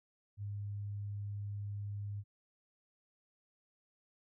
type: tone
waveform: sine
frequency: 102 Hz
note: G#2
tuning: 31 cents flat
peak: -38 dBFS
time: 0.37-2.24 s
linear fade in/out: 50 ms
effects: none